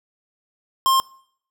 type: tone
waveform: square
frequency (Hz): 1061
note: C6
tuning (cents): +24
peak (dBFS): -15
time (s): 0.86-1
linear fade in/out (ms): 0
effects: noise-tail reverb RT60 0.6 s tail -23 dB re dry